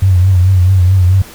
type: tone with vibrato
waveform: sine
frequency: 92.5 Hz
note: F#2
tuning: in tune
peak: -5 dBFS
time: 0.02-1.22 s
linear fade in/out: 5 ms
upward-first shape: triangle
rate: 4.6 Hz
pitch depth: 85 cents each way
effects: pink hiss -34 dBFS RMS until 1.34 s